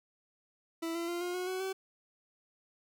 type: tone with pitch steps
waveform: 40% pulse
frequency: 330.1 / 338.2 / 346.5 / 355 / 363.7 / 372.7 / 381.8 Hz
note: E4 / E4 / F4 / F4 / F#4 / F#4 / G4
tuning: +2 / +44 / -14 / +28 / -30 / +13 / -46 cents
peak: -33 dBFS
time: 0.82-1.73 s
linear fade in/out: 10 ms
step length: 130 ms
effects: none